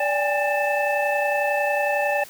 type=tone cluster; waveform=sine; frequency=581 / 800 / 831 / 1780 / 2627 Hz; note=D5 / G5 / G#5 / A6 / E7; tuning=-19 / +35 / +1 / +20 / -7 cents; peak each=-23 / -26 / -29 / -27 / -28 dBFS; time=0-2.24 s; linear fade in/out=5 ms; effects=white hiss -44 dBFS RMS until 2.29 s